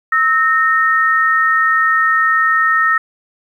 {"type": "tone pair together", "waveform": "sine", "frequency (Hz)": [1300, 1840.4], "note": ["E6", "A#6"], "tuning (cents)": [-24, -23], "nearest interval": "tritone", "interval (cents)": 601, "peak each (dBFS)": -13, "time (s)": [0.12, 2.98], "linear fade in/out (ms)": 5, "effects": ["8-bit"]}